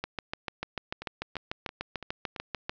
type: two click trains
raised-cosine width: 0.3 ms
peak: -16 / -23 dBFS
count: 19 / 5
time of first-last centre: 0.04-2.695 / 1.02-2.362 s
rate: 6.78 / 2.98 Hz
effects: resampled to 16000 Hz + 9-bit